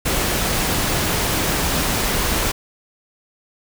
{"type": "noise", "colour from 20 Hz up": "pink", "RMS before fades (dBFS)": -20, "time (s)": [0.05, 2.52], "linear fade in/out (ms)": 10, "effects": []}